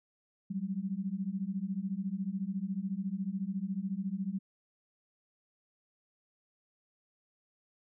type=beating tone pair; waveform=sine; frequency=185 / 199 Hz; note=F#3 / G3; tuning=0 / +26 cents; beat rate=14 Hz; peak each=-36 / -35 dBFS; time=0.5-4.39 s; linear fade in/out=10 ms; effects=none